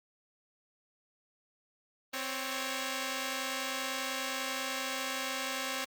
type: tone pair together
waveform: 5% pulse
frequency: 262.1 / 554.4 Hz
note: C4 / C#5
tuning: +3 / 0 cents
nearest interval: octave + minor second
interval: 1297 cents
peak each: -25 dBFS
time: 2.13-5.85 s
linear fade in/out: 10 ms
effects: Opus 24 kbps